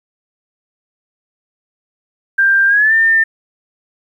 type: tone with pitch glide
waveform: sine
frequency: 1586 to 1800.9 Hz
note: G6 to A6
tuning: +20 to +40 cents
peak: -8 dBFS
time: 2.38-3.24 s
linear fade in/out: 10 ms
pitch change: +220 cents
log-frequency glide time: 2.67-2.94 s
effects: 8-bit